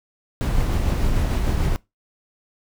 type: noise with tremolo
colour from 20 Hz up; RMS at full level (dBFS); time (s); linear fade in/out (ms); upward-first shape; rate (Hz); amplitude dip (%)
brown; -19; 0.41-1.76; 0; sine; 6.7; 25
effects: noise-tail reverb RT60 0.2 s tail -21 dB re dry